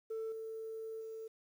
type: tone with level steps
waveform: sine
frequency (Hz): 444.7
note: A4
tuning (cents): +18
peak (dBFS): -35 / -40 / -42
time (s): 0.1-1.28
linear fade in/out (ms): 10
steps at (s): 0.32 / 1.01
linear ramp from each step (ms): 2
effects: tanh soft clip ceiling -36 dBFS + 11-bit